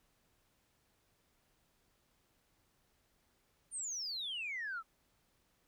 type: exponential sweep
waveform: sine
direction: down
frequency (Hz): 9200 to 1270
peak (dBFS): -37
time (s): 3.71-4.83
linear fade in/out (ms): 50
effects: tanh soft clip ceiling -34 dBFS + pink hiss -75 dBFS RMS until 5.67 s